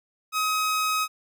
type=tone; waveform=sawtooth; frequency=1267 Hz; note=D#6; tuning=31 cents sharp; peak=-19 dBFS; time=0.32-1.08 s; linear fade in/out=50 ms; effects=none